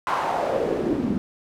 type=noise with band-pass filter sweep; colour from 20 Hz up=pink; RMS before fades=-24 dBFS; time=0.07-1.18 s; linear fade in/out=0 ms; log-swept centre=1100 to 210 Hz; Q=3.6; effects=none